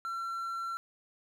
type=tone; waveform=triangle; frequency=1356 Hz; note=E6; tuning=49 cents sharp; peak=-32 dBFS; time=0.05-0.77 s; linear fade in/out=0 ms; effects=11-bit